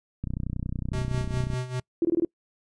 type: click train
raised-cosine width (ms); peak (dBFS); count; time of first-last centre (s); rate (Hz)
5; -18; 41; 0.24-1.534; 30.9
type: tone with tremolo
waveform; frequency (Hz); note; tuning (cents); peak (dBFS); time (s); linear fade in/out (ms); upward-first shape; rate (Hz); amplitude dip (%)
square; 126.6; B2; +43; -27; 0.93-1.8; 5; sine; 5; 75
type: tone bursts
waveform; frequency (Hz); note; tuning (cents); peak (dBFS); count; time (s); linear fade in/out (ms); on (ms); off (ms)
sine; 336.9; E4; +38; -19; 5; 2.02-2.249; 2; 29; 21
effects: noise-tail reverb RT60 0.1 s tail -25 dB re dry + resampled to 22050 Hz